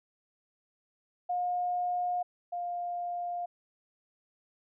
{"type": "tone pair in turn", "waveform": "sine", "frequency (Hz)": [715, 703.1], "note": ["F5", "F5"], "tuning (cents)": [41, 11], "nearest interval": "unison", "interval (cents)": 30, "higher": "first", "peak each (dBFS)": [-28, -32], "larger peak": "first", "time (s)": [[1.29, 2.23], [2.52, 3.46]], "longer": "neither", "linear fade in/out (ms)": 10, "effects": []}